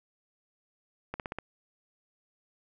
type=slowing click train; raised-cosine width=0.5 ms; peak=-20 dBFS; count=5; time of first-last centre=1.14-1.386 s; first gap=58 ms; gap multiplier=1.04; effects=none